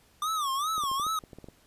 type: tone with vibrato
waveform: square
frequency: 1179 Hz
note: D6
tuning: 6 cents sharp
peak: -28 dBFS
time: 0.22-1.19 s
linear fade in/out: 2 ms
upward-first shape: sine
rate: 2.5 Hz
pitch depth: 180 cents each way
type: clicks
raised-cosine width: 2 ms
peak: -31 dBFS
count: 10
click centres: 0.78 / 0.837 / 0.915 / 0.998 / 1.066 / 1.238 / 1.332 / 1.386 / 1.443 / 1.486 s
effects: pink hiss -62 dBFS RMS until 1.66 s + resampled to 32000 Hz